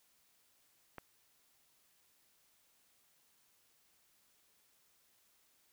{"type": "click", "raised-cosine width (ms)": 0.5, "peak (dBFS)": -30, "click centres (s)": 0.983, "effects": ["white hiss -72 dBFS RMS until 5.72 s"]}